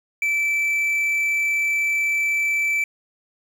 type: tone with quantisation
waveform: triangle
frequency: 2322 Hz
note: D7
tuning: 20 cents flat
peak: -17 dBFS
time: 0.22-2.84 s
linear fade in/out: 2 ms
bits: 7
effects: none